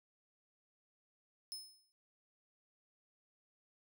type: tone with exponential decay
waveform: sawtooth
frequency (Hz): 5200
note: E8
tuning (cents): -24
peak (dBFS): -38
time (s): 1.52-1.92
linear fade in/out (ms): 0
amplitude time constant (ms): 85
effects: none